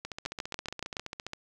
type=two click trains; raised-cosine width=0.2 ms; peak=-20 / -16 dBFS; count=20 / 6; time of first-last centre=0.05-1.334 / 0.26-0.968 s; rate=14.8 / 7.06 Hz; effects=none